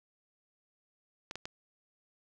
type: clicks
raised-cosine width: 0.2 ms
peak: -22 dBFS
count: 3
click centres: 1.311 / 1.356 / 1.455 s
effects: none